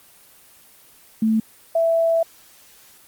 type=tone pair in turn; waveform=sine; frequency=220.7 / 661.4 Hz; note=A3 / E5; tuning=+5 / +6 cents; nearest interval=octave + perfect fifth; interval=1901 cents; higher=second; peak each=-15 dBFS; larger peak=neither; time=1.22-1.4 / 1.75-2.23 s; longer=second; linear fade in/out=5 ms; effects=white hiss -50 dBFS RMS until 3.07 s + Opus 24 kbps